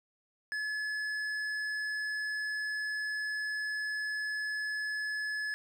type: tone with hard clipping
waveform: triangle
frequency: 1710 Hz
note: A6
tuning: 50 cents flat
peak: -34 dBFS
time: 0.52-5.54 s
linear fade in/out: 0 ms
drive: 11 dB
effects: none